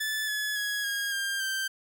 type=tone with pitch steps; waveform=sawtooth; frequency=1742 / 1705.2 / 1669.1 / 1633.8 / 1599.3 / 1565.5 Hz; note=A6 / G#6 / G#6 / G#6 / G6 / G6; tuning=-18 / +45 / +8 / -29 / +34 / -3 cents; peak=-25 dBFS; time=0-1.68 s; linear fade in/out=10 ms; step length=280 ms; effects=none